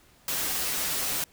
white noise with comb filter, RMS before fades -29 dBFS, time 0.28-1.24 s, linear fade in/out 2 ms, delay 8.6 ms, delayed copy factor -0.55, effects pink hiss -59 dBFS RMS until 1.32 s

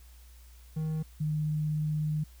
triangle / sine tone pair in turn, 157 / 152.71 Hz, D#3 / D#3, +16 / -32 cents, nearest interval unison, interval 48 cents, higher first, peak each -27 dBFS, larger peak neither, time 0.76-1.03 / 1.2-2.24 s, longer second, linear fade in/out 10 ms, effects added 60 Hz sine -50 dBFS peak until 2.4 s + white hiss -61 dBFS RMS until 2.4 s

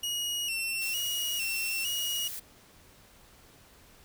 sawtooth tone with vibrato, 2794 Hz, F7, in tune, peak -27 dBFS, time 0.03-2.28 s, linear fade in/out 5 ms, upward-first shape square, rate 1.1 Hz, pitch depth 58 cents each way
blue noise, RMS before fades -39 dBFS, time 0.81-2.4 s, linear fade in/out 10 ms
effects pink hiss -57 dBFS RMS until 4.04 s

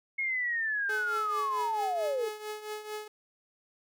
sine linear sweep, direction down, 2175 to 415.3 Hz, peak -28 dBFS, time 0.18-2.29 s, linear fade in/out 10 ms
sawtooth tone with tremolo, 425.1 Hz, G#4, 40 cents sharp, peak -30 dBFS, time 0.89-3.08 s, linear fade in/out 5 ms, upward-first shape triangle, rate 4.5 Hz, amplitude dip 75%
effects none

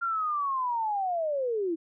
sine linear sweep, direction down, 1396.9 to 314.1 Hz, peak -26 dBFS, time 0.01-1.76 s, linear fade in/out 20 ms, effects none

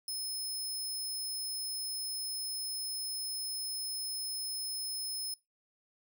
20% pulse tone, 5190 Hz, E8, 28 cents flat, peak -30 dBFS, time 0.08-5.34 s, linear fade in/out 2 ms, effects noise-tail reverb RT60 0.2 s tail -22 dB re dry

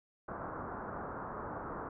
white low-pass noise, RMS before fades -42 dBFS, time 0.28-1.89 s, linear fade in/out 5 ms, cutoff 1400 Hz, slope 48 dB/octave, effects none

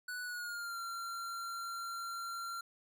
square tone with pitch glide, 1480 to 1372.9 Hz, F#6 to F6, 0 to -30 cents, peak -40 dBFS, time 0.08-2.61 s, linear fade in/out 5 ms, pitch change -130 cents, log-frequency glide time 0.23-0.79 s, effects none

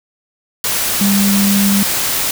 sine tone in noise, 199.5 Hz, G3, 31 cents sharp, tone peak -11 dBFS, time 1.01-1.83 s, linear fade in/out 2 ms, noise white, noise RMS -17 dBFS, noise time 0.64-2.31 s, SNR +3 dB, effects none

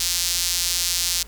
sawtooth tone with high-pass filter, 174.8 Hz, F3, 2 cents sharp, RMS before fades -23 dBFS, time 0-1.23 s, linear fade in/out 5 ms, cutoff 4900 Hz, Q 1.4, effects added 50 Hz sine -38 dBFS peak until 1.27 s + pink hiss -47 dBFS RMS until 1.27 s

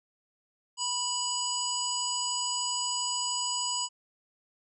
harmonic tone, 983 Hz, B5, 8 cents flat, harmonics 1 / 3 / 5 / 7 / 8, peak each -35 / -35 / -35 / -35 / -35 dBFS, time 0.77-3.89 s, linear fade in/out 50 ms, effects none

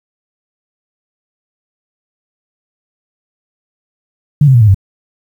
sine tone with pitch steps, 146.83 / 132.33 / 119.26 / 107.49 / 96.87 Hz, D3 / C3 / A#2 / A2 / G2, 0 / +20 / +40 / -40 / -20 cents, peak -3 dBFS, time 4.41-4.745 s, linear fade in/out 5 ms, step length 67 ms, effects 7-bit

